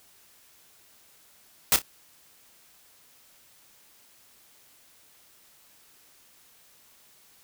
white noise with echo, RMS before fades -19 dBFS, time 1.72-1.76 s, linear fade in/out 0 ms, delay 29 ms, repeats 2, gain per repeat -12 dB, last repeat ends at 1.818 s, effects white hiss -58 dBFS RMS until 7.43 s

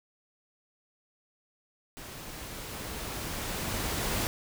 pink noise with level ramp, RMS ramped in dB -44 to -30 dBFS, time 1.97-4.27 s, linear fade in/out 0 ms, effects none

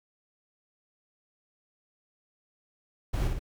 brown noise with echo, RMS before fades -27 dBFS, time 3.13-3.28 s, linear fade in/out 10 ms, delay 57 ms, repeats 2, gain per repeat -4 dB, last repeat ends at 3.394 s, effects none

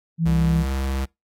sine tone, 164.81 Hz, E3, in tune, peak -17 dBFS, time 0.18-0.65 s, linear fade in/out 50 ms
square tone with pitch glide, 65.8 to 66.91 Hz, C2 to C2, +10 to +39 cents, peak -23 dBFS, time 0.25-1.06 s, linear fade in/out 20 ms, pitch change +29 cents, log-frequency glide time 0.38-0.53 s
effects noise-tail reverb RT60 0.2 s tail -25 dB re dry + AAC 48 kbps

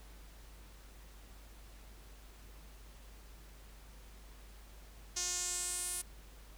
sawtooth tone with band-pass filter sweep, 357.7 Hz, F4, 41 cents sharp, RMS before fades -38 dBFS, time 5.16-6.02 s, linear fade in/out 10 ms, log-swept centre 6200 to 10000 Hz, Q 3.9, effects added 50 Hz sine -53 dBFS peak until 6.57 s + pink hiss -60 dBFS RMS until 6.57 s

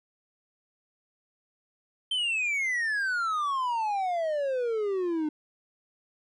triangle exponential sweep, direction down, 3136 to 298.4 Hz, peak -24 dBFS, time 2.11-5.29 s, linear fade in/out 5 ms, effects resampled to 24000 Hz

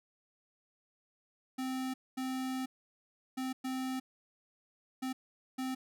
square tone bursts at uneven times, 260 Hz, C4, 11 cents flat, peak -35 dBFS, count 6, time 1.58-1.94 / 2.17-2.66 / 3.37-3.53 / 3.64-4 / 5.02-5.13 / 5.58-5.75 s, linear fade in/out 10 ms, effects none

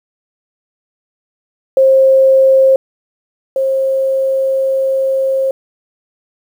sine tone pair in turn, 532 / 534.2 Hz, C5 / C5, +29 / +36 cents, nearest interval unison, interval 7 cents, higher second, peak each -5 / -11 dBFS, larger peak first, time 1.77-2.76 / 3.56-5.51 s, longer second, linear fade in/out 2 ms, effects 7-bit

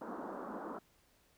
pink band-pass noise, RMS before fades -44 dBFS, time 0.01-0.79 s, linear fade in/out 5 ms, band 200 to 1400 Hz, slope 48 dB/octave, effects pink hiss -70 dBFS RMS until 1.37 s

